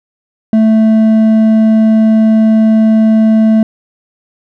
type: tone with hard clipping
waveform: sine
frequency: 220 Hz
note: A3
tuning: in tune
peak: -6 dBFS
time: 0.53-3.63 s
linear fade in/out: 2 ms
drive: 5 dB
effects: none